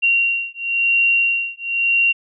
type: beating tone pair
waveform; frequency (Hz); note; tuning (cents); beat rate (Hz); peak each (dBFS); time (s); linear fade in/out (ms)
sine; 2755 / 2755.97; F7 / F7; -24 / -24; 0.97; -18; 0.02-2.13; 20
effects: none